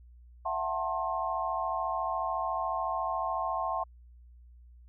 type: chord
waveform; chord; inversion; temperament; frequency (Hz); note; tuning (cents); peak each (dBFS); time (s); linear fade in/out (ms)
sine; F# half-diminished seventh; third; just; 666 / 740 / 888 / 1065.6; E5 / F#5 / A5 / C6; +18 / 0 / +16 / +31; -35 / -35 / -36 / -33; 0.45-3.84; 10
effects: added 60 Hz sine -51 dBFS peak until 4.88 s